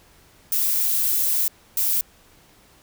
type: noise bursts at uneven times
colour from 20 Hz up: violet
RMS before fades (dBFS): -21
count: 2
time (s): 0.52-1.48 / 1.77-2.01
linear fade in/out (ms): 2
effects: pink hiss -54 dBFS RMS until 2.82 s